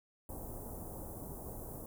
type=band-stop noise; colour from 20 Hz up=pink; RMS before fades=-45 dBFS; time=0.29-1.86 s; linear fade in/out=2 ms; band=860 to 10000 Hz; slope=24 dB/octave; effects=none